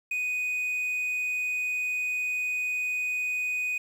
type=tone with quantisation; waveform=triangle; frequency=2489 Hz; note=D#7; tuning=in tune; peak=-25 dBFS; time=0.11-3.78 s; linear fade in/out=5 ms; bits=9; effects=none